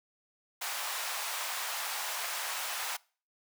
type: high-pass noise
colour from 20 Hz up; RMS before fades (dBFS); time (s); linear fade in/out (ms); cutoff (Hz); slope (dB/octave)
pink; -36; 0.61-2.97; 10; 750; 24
effects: noise-tail reverb RT60 0.4 s tail -24 dB re dry